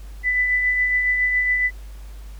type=tone with tremolo; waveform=sine; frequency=1993 Hz; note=B6; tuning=15 cents sharp; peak=-15 dBFS; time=0.23-1.71 s; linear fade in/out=50 ms; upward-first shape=triangle; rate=7.2 Hz; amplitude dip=40%; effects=added 50 Hz sine -34 dBFS peak until 2.39 s + pink hiss -51 dBFS RMS until 2.39 s